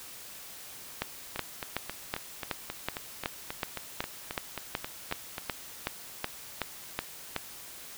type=two click trains; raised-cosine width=0.3 ms; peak=-18 / -13 dBFS; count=16 / 18; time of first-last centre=1.36-5.381 / 1.02-7.363 s; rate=3.73 / 2.68 Hz; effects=white hiss -46 dBFS RMS until 7.97 s